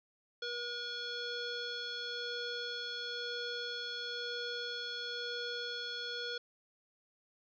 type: tone with frequency modulation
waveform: sine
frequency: 2402 Hz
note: D7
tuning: 38 cents sharp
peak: -37 dBFS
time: 0.42-6.38 s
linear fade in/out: 5 ms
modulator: 961 Hz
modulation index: 2.2
effects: none